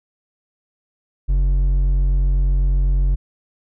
sine tone with hard clipping, 46 Hz, F#1, 9 cents flat, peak -15 dBFS, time 1.28-3.16 s, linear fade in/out 20 ms, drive 5 dB, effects none

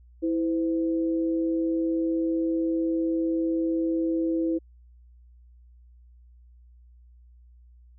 sine tone pair together, 327.6 / 512 Hz, E4 / C5, -11 / -38 cents, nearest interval minor sixth, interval 773 cents, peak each -23 / -32 dBFS, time 0.22-4.59 s, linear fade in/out 20 ms, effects added 60 Hz sine -50 dBFS peak until 7.98 s

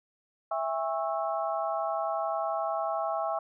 harmonic tone with a mistuned harmonic, 219.4 Hz, A3, 5 cents flat, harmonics 3 / 4 / 5 / 6, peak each -31 / -33 / -35 / -37 dBFS, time 0.51-3.39 s, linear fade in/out 5 ms, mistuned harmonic 4, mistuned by -140 cents, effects none

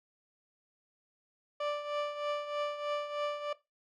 30% pulse tone with tremolo, 587.3 Hz, D5, in tune, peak -27 dBFS, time 1.6-3.53 s, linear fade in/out 5 ms, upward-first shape triangle, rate 3.2 Hz, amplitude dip 70%, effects noise-tail reverb RT60 0.2 s tail -17 dB re dry + low-pass 3000 Hz 12 dB/octave

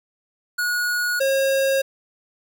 square tone pair in turn, 1453 / 541 Hz, F#6 / C#5, -32 / -42 cents, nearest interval octave + perfect fourth, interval 1710 cents, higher first, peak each -21 / -18 dBFS, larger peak second, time 0.58-1.2 / 1.2-1.82 s, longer neither, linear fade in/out 10 ms, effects 9-bit

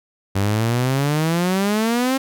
sawtooth exponential sweep, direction up, 96.2 to 270.7 Hz, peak -13 dBFS, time 0.35-2.18 s, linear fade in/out 10 ms, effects none

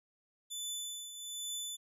20% pulse tone with tremolo, 3503 Hz, A7, 8 cents flat, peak -31 dBFS, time 0.5-1.77 s, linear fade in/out 20 ms, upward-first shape triangle, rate 1.2 Hz, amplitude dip 65%, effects none

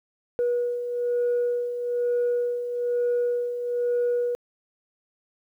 sine beating tone pair, 483.1 / 484.2 Hz, B4 / B4, -38 / -34 cents, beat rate 1.1 Hz, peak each -29 / -22 dBFS, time 0.39-4.35 s, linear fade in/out 0 ms, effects tanh soft clip ceiling -18 dBFS + 10-bit

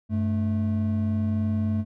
triangle tone pair together, 96.64 / 217.7 Hz, G2 / A3, -24 / -18 cents, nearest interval octave + major second, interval 1406 cents, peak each -23 dBFS, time 0.09-1.85 s, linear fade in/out 50 ms, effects none

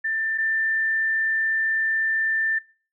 sine tone pair in turn, 1782 / 1782 Hz, A6 / A6, +22 / +22 cents, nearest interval unison, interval 0 cents, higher neither, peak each -22 / -20 dBFS, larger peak second, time 0.04-0.38 / 0.38-2.59 s, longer second, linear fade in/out 10 ms, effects noise-tail reverb RT60 0.4 s tail -24 dB re dry

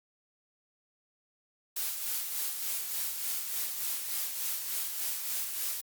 blue noise with tremolo, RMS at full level -32 dBFS, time 1.76-5.81 s, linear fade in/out 5 ms, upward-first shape sine, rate 3.4 Hz, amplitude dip 45%, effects Opus 48 kbps

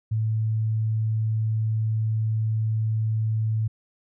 sine tone, 110 Hz, A2, in tune, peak -21 dBFS, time 0.11-3.68 s, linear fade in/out 10 ms, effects none

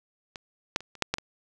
clicks, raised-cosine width 0.2 ms, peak -21 / -7 / -26 / -30 / -6 / -8 / -18 dBFS, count 7, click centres 0.358 / 0.761 / 0.806 / 0.953 / 1.023 / 1.14 / 1.184 s, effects none

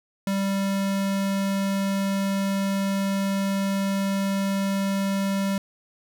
square tone, 196 Hz, G3, in tune, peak -23 dBFS, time 0.27-5.58 s, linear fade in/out 2 ms, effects none

